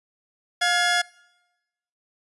20% pulse tone pair together, 708 / 1691.7 Hz, F5 / G#6, +23 / +31 cents, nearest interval octave + minor third, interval 1508 cents, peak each -17 dBFS, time 0.61-1.02 s, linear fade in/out 10 ms, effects noise-tail reverb RT60 1.0 s tail -24 dB re dry + resampled to 24000 Hz

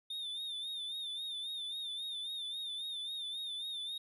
triangle tone with vibrato, 3615 Hz, A7, 46 cents sharp, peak -37 dBFS, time 0.1-3.98 s, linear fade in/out 5 ms, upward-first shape sine, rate 3.7 Hz, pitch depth 69 cents each way, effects none

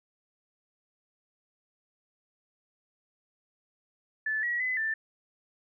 sine tone with pitch steps, 1743 / 1918 / 2017 / 1773 Hz, A6 / A#6 / B6 / A6, -17 / +49 / +36 / +13 cents, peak -27 dBFS, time 4.26-4.94 s, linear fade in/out 5 ms, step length 170 ms, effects none

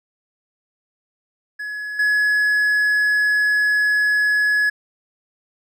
triangle tone with level steps, 1691 Hz, G#6, 31 cents sharp, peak -24 / -13 dBFS, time 1.59-4.7 s, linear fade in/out 10 ms, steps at 1.99 s, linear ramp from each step 5 ms, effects none

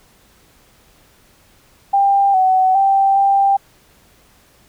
sine tone with pitch steps, 794 / 751 / 783 / 790 Hz, G5 / F#5 / G5 / G5, +22 / +26 / -2 / +13 cents, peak -10 dBFS, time 1.93-3.57 s, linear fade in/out 10 ms, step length 410 ms, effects pink hiss -52 dBFS RMS until 4.68 s

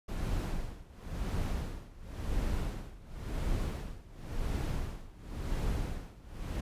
brown noise with tremolo, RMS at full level -32 dBFS, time 0.08-6.61 s, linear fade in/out 10 ms, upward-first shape sine, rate 0.94 Hz, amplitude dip 90%, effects resampled to 32000 Hz

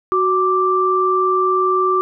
sine tone pair together, 371.6 / 1174.7 Hz, F#4 / D6, +7 / 0 cents, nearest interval octave + minor sixth, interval 1993 cents, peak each -17 / -15 dBFS, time 0.12-2.01 s, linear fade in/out 0 ms, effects none

